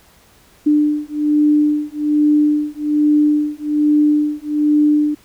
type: beating tone pair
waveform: sine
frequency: 297.8 / 299 Hz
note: D4 / D4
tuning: +24 / +31 cents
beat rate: 1.2 Hz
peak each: -15 dBFS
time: 0.66-5.15 s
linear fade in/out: 10 ms
effects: pink hiss -50 dBFS RMS until 5.24 s